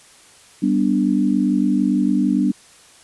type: chord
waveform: sine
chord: G major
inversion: none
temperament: equal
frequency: 196 / 246.9 / 293.7 Hz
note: G3 / B3 / D4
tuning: 0 / 0 / 0 cents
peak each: -19 dBFS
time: 0.62-2.52 s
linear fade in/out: 10 ms
effects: white hiss -48 dBFS RMS until 3.03 s + resampled to 24000 Hz